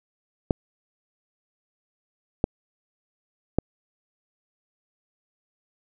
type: clicks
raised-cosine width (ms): 2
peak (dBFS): -6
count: 3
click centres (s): 0.508 / 2.441 / 3.586
effects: none